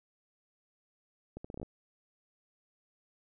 accelerating click train, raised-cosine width 2 ms, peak -29 dBFS, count 8, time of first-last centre 1.37-1.63 s, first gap 75 ms, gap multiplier 0.75, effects none

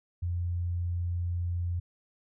sine tone, 87.31 Hz, F2, in tune, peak -28 dBFS, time 0.22-1.8 s, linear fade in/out 10 ms, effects none

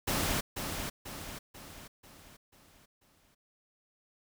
pink noise with echo, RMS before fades -31 dBFS, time 0.07-0.41 s, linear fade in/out 10 ms, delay 490 ms, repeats 6, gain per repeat -6 dB, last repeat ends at 3.35 s, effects none

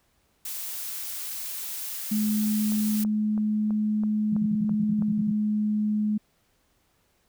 blue noise, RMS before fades -34 dBFS, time 0.45-3.04 s, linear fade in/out 5 ms
sine tone with pitch glide, 212.9 to 211.6 Hz, G#3 to G#3, +43 to +33 cents, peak -22 dBFS, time 2.11-6.18 s, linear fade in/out 10 ms, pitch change -10 cents, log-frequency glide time 4.35-5.37 s
click train, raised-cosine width 1 ms, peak -28 dBFS, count 8, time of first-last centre 2.72-5.023 s, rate 3.04 Hz
sine tone bursts, 174.61 Hz, F3, in tune, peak -27 dBFS, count 11, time 4.32-5.316 s, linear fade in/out 5 ms, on 46 ms, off 49 ms
effects pink hiss -68 dBFS RMS until 7.28 s

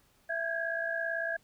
sine tone cluster, 664 / 1607 / 1665 Hz, E5 / G6 / G#6, +12 / +43 / +4 cents, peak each -35 / -36 / -34 dBFS, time 0.29-1.37 s, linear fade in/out 10 ms, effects pink hiss -67 dBFS RMS until 1.43 s

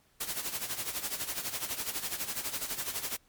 white noise with tremolo, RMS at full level -33 dBFS, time 0.2-3.17 s, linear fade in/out 10 ms, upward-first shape sine, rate 12 Hz, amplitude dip 70%, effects pink hiss -67 dBFS RMS until 3.28 s + MP3 96 kbps

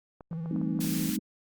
clicks, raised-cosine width 1 ms, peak -31 dBFS, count 7, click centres 0.208 / 0.33 / 0.459 / 0.562 / 0.615 / 0.791 / 0.845 s
triangle tone with vibrato, 164.81 Hz, E3, in tune, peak -30 dBFS, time 0.31-1.1 s, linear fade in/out 2 ms, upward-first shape square, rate 16 Hz, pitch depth 44 cents each way
sine chord, A half-diminished seventh, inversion third, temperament equal, 196 / 220 / 261.6 / 311.1 Hz, G3 / A3 / C4 / Eb4, 0 / 0 / 0 / 0 cents, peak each -34 dBFS, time 0.51-1.19 s, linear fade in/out 2 ms
white high-pass noise, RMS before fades -37 dBFS, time 0.8-1.17 s, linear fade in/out 10 ms, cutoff 1600 Hz, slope 12 dB/octave
effects Opus 48 kbps

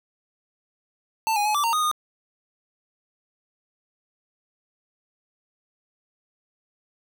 square tone with pitch steps, 889 / 826 / 848 / 1168 / 922 / 1240 / 1227 Hz, A5 / G#5 / G#5 / D6 / A#5 / D#6 / D#6, +18 / -10 / +36 / -10 / -19 / -6 / -25 cents, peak -21 dBFS, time 1.27-1.914 s, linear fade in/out 0 ms, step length 92 ms, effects none

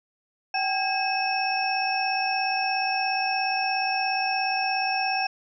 sine tone cluster, 765 / 822 / 1626 / 2581 / 5430 Hz, G5 / G#5 / G#6 / E7 / F8, -42 / -18 / -37 / -37 / -50 cents, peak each -26 / -34 / -34 / -28 / -31 dBFS, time 0.54-5.27 s, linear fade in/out 5 ms, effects none

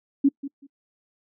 sine tone with echo, 278.3 Hz, C#4, 7 cents sharp, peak -13 dBFS, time 0.24-0.29 s, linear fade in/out 10 ms, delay 190 ms, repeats 2, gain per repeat -15 dB, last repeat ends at 0.67 s, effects noise-tail reverb RT60 0.1 s tail -25 dB re dry

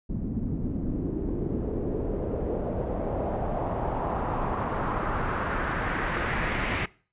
pink noise with low-pass filter sweep, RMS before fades -29 dBFS, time 0.09-6.86 s, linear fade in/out 10 ms, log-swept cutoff 220 to 2300 Hz, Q 2.2, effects noise-tail reverb RT60 0.4 s tail -21 dB re dry + resampled to 8000 Hz

